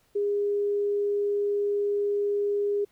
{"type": "tone", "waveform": "sine", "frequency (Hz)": 408, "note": "G#4", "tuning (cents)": -31, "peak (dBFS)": -23, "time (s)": [0.15, 2.85], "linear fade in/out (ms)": 10, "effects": ["pink hiss -66 dBFS RMS until 2.91 s"]}